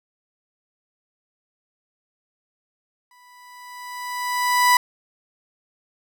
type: tone with exponential growth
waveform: 30% pulse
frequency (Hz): 987.8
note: B5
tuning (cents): 0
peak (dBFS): -9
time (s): 3.11-4.77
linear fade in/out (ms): 2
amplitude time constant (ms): 360
effects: none